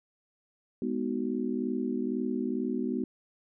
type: chord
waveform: sine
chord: G# minor seventh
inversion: none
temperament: just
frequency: 207.7 / 249.2 / 311.5 / 373.8 Hz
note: G#3 / B3 / D#4 / F#4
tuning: 0 / +16 / +2 / +18 cents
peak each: -35 / -31 / -36 / -35 dBFS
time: 0.82-3.04 s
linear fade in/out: 2 ms
effects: none

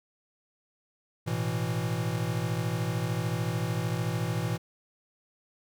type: chord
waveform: square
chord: A suspended second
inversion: none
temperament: equal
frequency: 110 / 123.47 / 164.81 Hz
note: A2 / B2 / E3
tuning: 0 / 0 / 0 cents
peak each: -33 dBFS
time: 1.26-4.58 s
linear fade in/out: 20 ms
effects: none

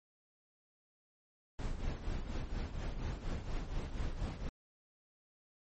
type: noise with tremolo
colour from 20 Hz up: brown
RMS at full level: -35 dBFS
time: 1.59-4.49 s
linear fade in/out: 0 ms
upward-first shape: triangle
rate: 4.2 Hz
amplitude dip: 70%
effects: MP3 32 kbps

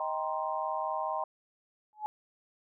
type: chord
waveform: sine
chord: C minor seventh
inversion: first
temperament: just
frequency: 627.9 / 784.9 / 941.9 / 1046.5 Hz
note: Eb5 / G5 / Bb5 / C6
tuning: +16 / +2 / +18 / 0 cents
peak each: -36 dBFS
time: 0-1.24 s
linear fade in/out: 2 ms
type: tone with exponential growth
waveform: sine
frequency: 851 Hz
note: G#5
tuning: 42 cents sharp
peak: -27 dBFS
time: 1.93-2.06 s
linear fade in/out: 0 ms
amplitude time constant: 27 ms
effects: none

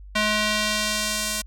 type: tone with band-pass filter sweep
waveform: square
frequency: 212.5 Hz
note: G#3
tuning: 40 cents sharp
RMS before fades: -24 dBFS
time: 0.15-1.42 s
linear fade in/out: 10 ms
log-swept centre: 2600 to 8500 Hz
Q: 0.75
effects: added 49 Hz sine -39 dBFS peak until 1.46 s

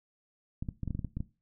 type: clicks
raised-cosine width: 5 ms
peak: -22 dBFS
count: 10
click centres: 0.625 / 0.688 / 0.833 / 0.877 / 0.907 / 0.95 / 0.992 / 1.047 / 1.17 / 1.205 s
effects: noise-tail reverb RT60 0.3 s tail -17 dB re dry

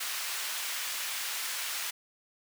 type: high-pass noise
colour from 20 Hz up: pink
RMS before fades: -35 dBFS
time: 0-1.91 s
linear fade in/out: 10 ms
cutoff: 1600 Hz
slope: 12 dB/octave
effects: none

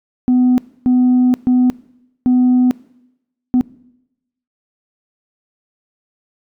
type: tone bursts at uneven times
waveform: sine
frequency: 250.6 Hz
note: B3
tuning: 25 cents sharp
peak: -7 dBFS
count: 5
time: 0.28-0.58 / 0.86-1.34 / 1.47-1.7 / 2.26-2.71 / 3.54-3.61 s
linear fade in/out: 0 ms
effects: noise-tail reverb RT60 0.9 s tail -22 dB re dry + tanh soft clip ceiling -7 dBFS

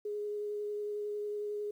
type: tone with vibrato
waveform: sine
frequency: 416.1 Hz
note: G#4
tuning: 3 cents sharp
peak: -34 dBFS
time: 0.05-1.71 s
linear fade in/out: 5 ms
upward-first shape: sine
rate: 11 Hz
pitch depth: 10 cents each way
effects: 11-bit

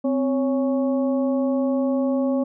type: harmonic tone with a mistuned harmonic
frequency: 277.2 Hz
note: C#4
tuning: in tune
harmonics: 1 / 2 / 3 / 4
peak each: -20 / -24 / -37 / -39 dBFS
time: 0.04-2.44 s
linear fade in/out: 10 ms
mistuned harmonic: 1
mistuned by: -110 cents
effects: none

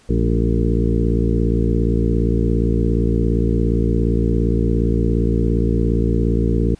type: harmonic tone with a mistuned harmonic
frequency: 57.3 Hz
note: A#1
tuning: 29 cents flat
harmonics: 1 / 2 / 3 / 4 / 5 / 6 / 7 / 8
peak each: -18 / -21 / -23 / -24 / -25 / -26 / -26 / -27 dBFS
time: 0.09-6.75 s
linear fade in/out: 5 ms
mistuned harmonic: 4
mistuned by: -70 cents
effects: pink hiss -52 dBFS RMS until 6.79 s + resampled to 22050 Hz

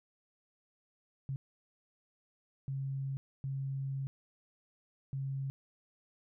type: tone bursts at uneven times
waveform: sine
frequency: 135.9 Hz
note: C#3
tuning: 34 cents flat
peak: -34 dBFS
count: 4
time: 1.29-1.36 / 2.68-3.17 / 3.44-4.07 / 5.13-5.5 s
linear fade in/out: 0 ms
effects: none

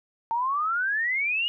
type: exponential sweep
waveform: sine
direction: up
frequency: 897 to 2920 Hz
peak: -23 dBFS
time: 0.31-1.48 s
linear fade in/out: 0 ms
effects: none

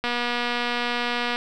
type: click train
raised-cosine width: 0.3 ms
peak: -10 dBFS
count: 319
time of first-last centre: 0.04-1.36 s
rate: 241 Hz
effects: none

